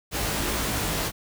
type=noise with comb filter; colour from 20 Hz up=pink; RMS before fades=-27 dBFS; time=0.11-1.12 s; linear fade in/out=50 ms; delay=19 ms; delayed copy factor=+1; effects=none